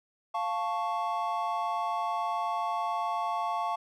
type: chord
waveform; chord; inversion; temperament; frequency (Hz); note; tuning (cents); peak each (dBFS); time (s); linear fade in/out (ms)
triangle; F augmented; none; equal; 698.5 / 880 / 1108.7; F5 / A5 / C#6; 0 / 0 / 0; -31; 0.34-3.76; 10
effects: none